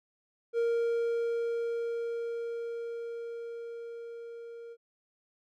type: tone with level ramp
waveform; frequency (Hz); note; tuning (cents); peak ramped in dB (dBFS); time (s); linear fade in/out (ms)
triangle; 466.2; A#4; 0; -23 to -41; 0.53-4.77; 50
effects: none